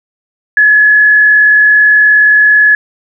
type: tone with frequency modulation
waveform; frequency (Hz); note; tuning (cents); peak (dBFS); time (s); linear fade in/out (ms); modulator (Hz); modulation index
sine; 1700; G#6; +40; -3; 0.57-2.75; 2; 41.3; 0.49
effects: none